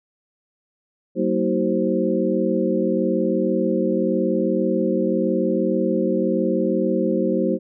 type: tone cluster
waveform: sine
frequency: 190.5 / 232.3 / 318.5 / 379.4 / 525 Hz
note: G3 / A#3 / D#4 / F#4 / C5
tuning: -49 / -6 / +41 / +43 / +6 cents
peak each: -24 dBFS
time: 1.15-7.59 s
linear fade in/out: 50 ms
effects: none